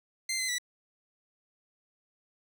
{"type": "tone with pitch steps", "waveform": "15% pulse", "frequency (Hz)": [2085, 2050, 1961], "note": ["C7", "C7", "B6"], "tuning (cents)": [-7, -36, -13], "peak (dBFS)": -23, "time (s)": [0.29, 0.584], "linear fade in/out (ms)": 5, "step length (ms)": 98, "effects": []}